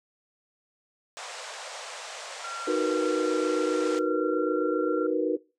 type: band-pass noise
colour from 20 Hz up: pink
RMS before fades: -40 dBFS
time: 1.17-3.99 s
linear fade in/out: 0 ms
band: 500 to 8600 Hz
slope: 48 dB/octave
type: tone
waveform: sine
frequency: 1372 Hz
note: F6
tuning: 31 cents flat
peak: -34 dBFS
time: 2.44-5.07 s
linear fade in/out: 5 ms
type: chord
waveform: sine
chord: B major seventh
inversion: first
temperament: equal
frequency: 311.1 / 370 / 466.2 / 493.9 Hz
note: D#4 / F#4 / A#4 / B4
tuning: 0 / 0 / 0 / 0 cents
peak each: -29 dBFS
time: 2.67-5.37 s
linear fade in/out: 10 ms
effects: noise-tail reverb RT60 0.3 s tail -22 dB re dry